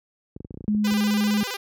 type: clicks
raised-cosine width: 3 ms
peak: -23 dBFS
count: 11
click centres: 0.364 / 0.405 / 0.448 / 0.508 / 0.543 / 0.574 / 0.608 / 0.642 / 0.681 / 0.748 / 0.92 s
type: tone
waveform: sine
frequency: 210 Hz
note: G#3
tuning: 19 cents sharp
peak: -19 dBFS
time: 0.68-1.43 s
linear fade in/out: 0 ms
type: tone with vibrato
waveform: 5% pulse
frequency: 447.7 Hz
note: A4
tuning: 30 cents sharp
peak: -17 dBFS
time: 0.84-1.57 s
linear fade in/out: 10 ms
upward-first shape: square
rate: 15 Hz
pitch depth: 200 cents each way
effects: high-pass 60 Hz 12 dB/octave